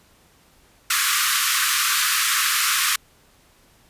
pink high-pass noise, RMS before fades -20 dBFS, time 0.9-2.96 s, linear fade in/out 5 ms, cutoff 1100 Hz, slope 96 dB/octave, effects pink hiss -56 dBFS RMS until 3.89 s + resampled to 32000 Hz

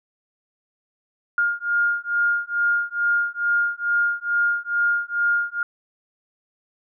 sine beating tone pair, 1413 / 1415.3 Hz, F6 / F6, +20 / +23 cents, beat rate 2.3 Hz, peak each -22 dBFS, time 1.38-5.63 s, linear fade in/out 2 ms, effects none

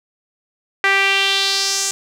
sawtooth tone with band-pass filter sweep, 392 Hz, G4, in tune, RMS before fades -17 dBFS, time 0.84-1.91 s, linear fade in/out 0 ms, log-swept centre 1900 to 7100 Hz, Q 2.7, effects none

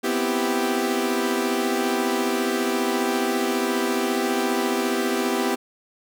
sawtooth chord, C major seventh, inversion third, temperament equal, 246.9 / 261.6 / 329.6 / 392 Hz, B3 / C4 / E4 / G4, 0 / 0 / 0 / 0 cents, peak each -22 / -26 / -24 / -21 dBFS, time 0.03-5.56 s, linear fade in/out 20 ms, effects none

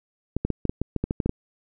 clicks, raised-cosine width 3 ms, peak -11 dBFS, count 12, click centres 0.366 / 0.45 / 0.503 / 0.653 / 0.695 / 0.816 / 0.963 / 1.04 / 1.109 / 1.202 / 1.26 / 1.294 s, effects none

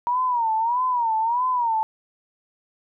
sine tone with vibrato, 946 Hz, A#5, 25 cents sharp, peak -19 dBFS, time 0.07-1.83 s, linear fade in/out 0 ms, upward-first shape sine, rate 1.6 Hz, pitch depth 130 cents each way, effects none

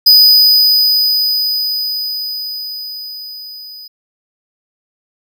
square tone with level ramp, 4978 Hz, D#8, in tune, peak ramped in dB -3 to -31 dBFS, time 0.06-3.88 s, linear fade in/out 10 ms, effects none

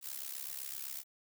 blue noise with amplitude modulation, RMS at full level -39 dBFS, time 0.01-1.04 s, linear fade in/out 50 ms, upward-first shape sine, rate 67.8 Hz, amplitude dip 85%, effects none

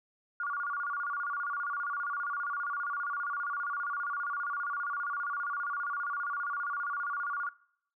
sine tone with vibrato, 1277 Hz, D#6, 45 cents sharp, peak -31 dBFS, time 0.4-7.49 s, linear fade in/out 2 ms, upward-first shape square, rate 15 Hz, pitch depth 190 cents each way, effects noise-tail reverb RT60 0.7 s tail -22 dB re dry

